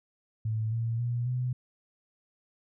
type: tone with pitch steps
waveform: sine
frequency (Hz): 110 / 114.94 / 120.09 / 125.48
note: A2 / A#2 / B2 / B2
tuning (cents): 0 / -24 / -48 / +28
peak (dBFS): -27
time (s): 0.45-1.53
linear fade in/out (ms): 5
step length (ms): 270
effects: none